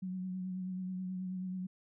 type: tone with vibrato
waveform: sine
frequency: 185 Hz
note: F#3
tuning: in tune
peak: -36 dBFS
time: 0.02-1.67 s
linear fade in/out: 10 ms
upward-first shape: triangle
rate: 9.3 Hz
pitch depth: 33 cents each way
effects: none